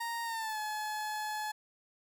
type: tone with pitch glide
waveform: 30% pulse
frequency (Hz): 931 to 853.7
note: A#5 to G#5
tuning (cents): -2 to +47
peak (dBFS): -32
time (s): 0-1.52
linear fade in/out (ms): 10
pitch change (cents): -151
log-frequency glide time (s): 0.24-0.59
effects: none